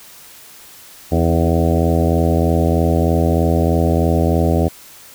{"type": "harmonic tone with a mistuned harmonic", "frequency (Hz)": 83.2, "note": "E2", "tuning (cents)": 17, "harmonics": [1, 2, 3, 4, 5, 6, 7, 8, 9], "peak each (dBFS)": [-16, -19, -21, -22, -23, -24, -24, -25, -26], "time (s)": [1.11, 4.69], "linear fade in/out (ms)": 20, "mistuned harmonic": 4, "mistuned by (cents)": -37, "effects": ["white hiss -41 dBFS RMS until 5.14 s"]}